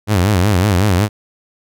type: tone with vibrato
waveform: sawtooth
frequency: 96.8 Hz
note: G2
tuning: 21 cents flat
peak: -7 dBFS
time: 0.07-1.09 s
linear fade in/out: 50 ms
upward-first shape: sine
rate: 5.4 Hz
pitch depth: 180 cents each way
effects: none